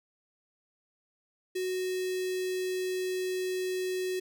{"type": "tone with notch filter", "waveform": "square", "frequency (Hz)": 370, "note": "F#4", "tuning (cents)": 0, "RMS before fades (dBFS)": -32, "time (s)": [1.55, 4.2], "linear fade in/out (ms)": 10, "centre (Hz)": 1100, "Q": 1.7, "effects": []}